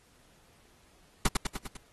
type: noise with echo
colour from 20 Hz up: pink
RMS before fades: -22 dBFS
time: 1.25-1.27 s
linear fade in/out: 5 ms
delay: 100 ms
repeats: 5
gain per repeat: -4 dB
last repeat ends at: 1.77 s
effects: pink hiss -63 dBFS RMS until 1.92 s + AAC 32 kbps